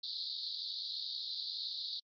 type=band-pass noise; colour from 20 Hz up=pink; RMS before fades=-41 dBFS; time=0.03-2 s; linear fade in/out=10 ms; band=3700 to 4700 Hz; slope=96 dB/octave; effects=AAC 48 kbps